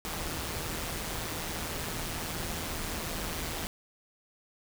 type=noise with amplitude modulation; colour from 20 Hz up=pink; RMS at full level=-33 dBFS; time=0.05-3.67 s; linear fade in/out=0 ms; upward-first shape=sine; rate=162 Hz; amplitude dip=55%; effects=none